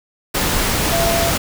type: tone in noise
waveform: sine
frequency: 675 Hz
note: E5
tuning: 41 cents sharp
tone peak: -18 dBFS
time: 0.92-1.31 s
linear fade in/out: 10 ms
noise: pink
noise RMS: -18 dBFS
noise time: 0.34-1.38 s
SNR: -3 dB
effects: none